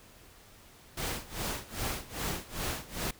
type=noise with tremolo; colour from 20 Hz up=pink; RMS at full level=-33 dBFS; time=0.97-3.11 s; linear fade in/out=5 ms; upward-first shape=sine; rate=2.5 Hz; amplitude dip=90%; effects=pink hiss -56 dBFS RMS until 3.19 s